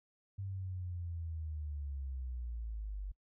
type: linear sweep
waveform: sine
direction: down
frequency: 98.7 to 47.03 Hz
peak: -38 dBFS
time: 0.38-3.12 s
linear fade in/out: 10 ms
effects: noise-tail reverb RT60 0.1 s tail -25 dB re dry